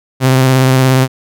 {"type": "tone with vibrato", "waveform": "sawtooth", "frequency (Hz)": 130.7, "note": "C3", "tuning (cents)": -1, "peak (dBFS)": -3, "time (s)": [0.2, 1.08], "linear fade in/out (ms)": 50, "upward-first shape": "triangle", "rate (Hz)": 17, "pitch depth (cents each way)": 31, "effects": []}